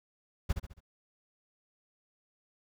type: noise with echo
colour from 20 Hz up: brown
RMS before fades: -28 dBFS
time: 0.49-0.53 s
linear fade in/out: 10 ms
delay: 69 ms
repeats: 4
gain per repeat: -7 dB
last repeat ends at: 0.806 s
effects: none